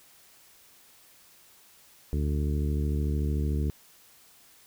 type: harmonic tone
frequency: 73.42 Hz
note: D2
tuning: in tune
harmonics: 1 / 2 / 3 / 4 / 5 / 6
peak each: -26 / -32 / -36 / -38 / -40 / -42 dBFS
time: 2.13-3.7 s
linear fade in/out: 0 ms
effects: white hiss -57 dBFS RMS until 4.66 s